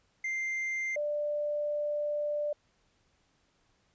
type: tone pair in turn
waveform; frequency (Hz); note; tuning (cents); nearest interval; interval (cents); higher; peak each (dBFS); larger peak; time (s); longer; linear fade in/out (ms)
triangle / sine; 2093 / 591.1; C7 / D5; 0 / +11; octave + minor seventh; 2189; first; -29 / -29; neither; 0.24-0.96 / 0.96-2.53; second; 5
effects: pink hiss -71 dBFS RMS until 3.94 s + resampled to 16000 Hz